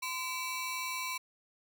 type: ring-modulated tone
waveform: sawtooth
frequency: 1661.2 Hz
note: G#6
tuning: in tune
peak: -28 dBFS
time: 0.02-1.18 s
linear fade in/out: 10 ms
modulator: 635 Hz
effects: none